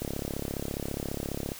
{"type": "click train", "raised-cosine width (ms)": 2, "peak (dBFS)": -19, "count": 53, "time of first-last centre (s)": [0.02, 1.519], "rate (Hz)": 34.7, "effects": ["white hiss -44 dBFS RMS until 1.59 s"]}